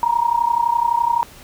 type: tone with amplitude modulation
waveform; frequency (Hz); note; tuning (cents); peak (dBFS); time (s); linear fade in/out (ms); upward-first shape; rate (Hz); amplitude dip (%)
sine; 942; A#5; +18; -11; 0.03-1.23; 0; sine; 31.8; 85
effects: pink hiss -43 dBFS RMS until 1.43 s